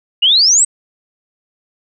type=exponential sweep; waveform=sine; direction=up; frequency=2794 to 8360 Hz; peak=-7 dBFS; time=0.22-0.65 s; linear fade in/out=10 ms; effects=none